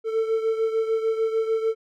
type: beating tone pair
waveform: triangle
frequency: 444.9 / 451.6 Hz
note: A4 / A4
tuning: +19 / +45 cents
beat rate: 6.7 Hz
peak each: -20 / -26 dBFS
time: 0.04-1.75 s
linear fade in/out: 50 ms
effects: none